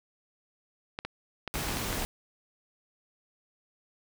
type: clicks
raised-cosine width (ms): 0.3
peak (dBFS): -18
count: 8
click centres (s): 0.989 / 1.05 / 1.477 / 1.555 / 1.686 / 1.771 / 1.928 / 2.023
type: noise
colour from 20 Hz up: pink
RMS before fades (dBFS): -33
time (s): 1.54-2.05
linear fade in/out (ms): 0
effects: none